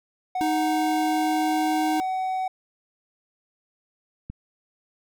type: tone with pitch glide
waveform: triangle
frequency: 740 to 751.6 Hz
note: F#5 to F#5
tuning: 0 to +27 cents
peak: -22 dBFS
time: 0.35-2.48 s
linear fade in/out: 5 ms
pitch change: +27 cents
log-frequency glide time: 1.05-2.02 s
type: tone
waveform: square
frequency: 311.1 Hz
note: D#4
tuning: in tune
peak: -24 dBFS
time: 0.41-2 s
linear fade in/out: 0 ms
type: click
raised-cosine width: 5 ms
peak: -22 dBFS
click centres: 4.3 s
effects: none